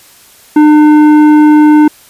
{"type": "tone with tanh clipping", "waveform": "sine", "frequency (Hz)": 301.8, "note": "D4", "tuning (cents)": 47, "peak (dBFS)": -3, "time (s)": [0.56, 1.88], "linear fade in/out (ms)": 5, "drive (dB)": 11, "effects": ["white hiss -40 dBFS RMS until 2.09 s", "resampled to 32000 Hz"]}